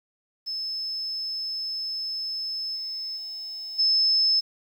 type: tone with level steps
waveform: sine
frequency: 5230 Hz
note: E8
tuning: 15 cents flat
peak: -28 / -30 / -33 / -18 dBFS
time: 0.46-4.41 s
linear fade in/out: 20 ms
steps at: 2.75 / 3.16 / 3.78 s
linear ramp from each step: 20 ms
effects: 9-bit